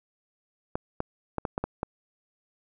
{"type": "clicks", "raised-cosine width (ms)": 1, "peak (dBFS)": -14, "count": 7, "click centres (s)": [0.755, 1.004, 1.383, 1.452, 1.579, 1.64, 1.831], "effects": []}